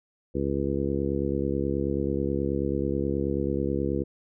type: harmonic tone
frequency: 69.3 Hz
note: C#2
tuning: in tune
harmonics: 1 / 2 / 3 / 4 / 5 / 6 / 7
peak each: -33 / -33 / -32 / -32 / -30 / -33 / -33 dBFS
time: 0.34-4.04 s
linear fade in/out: 20 ms
effects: none